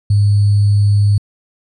sine tone with sample-and-hold, 102.2 Hz, G#2, 27 cents flat, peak -8 dBFS, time 0.1-1.18 s, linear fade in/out 5 ms, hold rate 4410 Hz, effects resampled to 24000 Hz

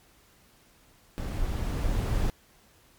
brown noise with level ramp, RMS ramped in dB -31 to -25 dBFS, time 1.18-2.3 s, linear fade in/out 0 ms, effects pink hiss -60 dBFS RMS until 2.98 s + MP3 96 kbps

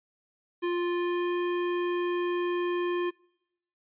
square tone with pitch glide, 350 to 352.2 Hz, F4 to F4, +4 to +15 cents, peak -27 dBFS, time 0.62-3.11 s, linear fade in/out 20 ms, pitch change +11 cents, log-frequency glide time 0.89-1.36 s, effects noise-tail reverb RT60 0.8 s tail -25 dB re dry + resampled to 8000 Hz

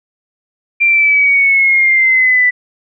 sine exponential sweep, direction down, 2377 to 1975.5 Hz, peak -7 dBFS, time 0.8-2.51 s, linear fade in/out 20 ms, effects none

